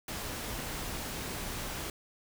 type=noise; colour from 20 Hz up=pink; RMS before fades=-38 dBFS; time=0.08-1.9 s; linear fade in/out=2 ms; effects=none